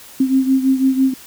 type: beating tone pair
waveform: sine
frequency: 263.5 / 269.5 Hz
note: C4 / C#4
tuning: +12 / -49 cents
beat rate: 6 Hz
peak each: -13 / -18 dBFS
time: 0.2-1.14 s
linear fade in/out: 5 ms
effects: white hiss -40 dBFS RMS until 1.26 s